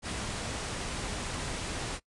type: low-pass noise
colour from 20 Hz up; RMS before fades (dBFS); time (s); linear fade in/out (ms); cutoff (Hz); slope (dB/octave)
pink; -36; 0.02-2; 50; 10000; 96
effects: noise-tail reverb RT60 0.1 s tail -21 dB re dry